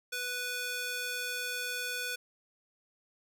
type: tone with high-pass filter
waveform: square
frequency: 493.9 Hz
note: B4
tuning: in tune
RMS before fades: -36 dBFS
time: 0.12-2.16 s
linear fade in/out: 10 ms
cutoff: 1500 Hz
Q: 0.84
effects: none